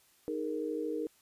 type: chord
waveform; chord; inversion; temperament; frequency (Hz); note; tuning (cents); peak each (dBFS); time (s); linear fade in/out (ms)
sine; D# suspended fourth; none; equal with one note detuned; 311.1 / 413.4 / 466.2; D#4 / G#4 / A#4; 0 / -8 / 0; -36 / -39 / -36; 0.28-1.07; 0
effects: white hiss -66 dBFS RMS until 1.21 s + resampled to 32000 Hz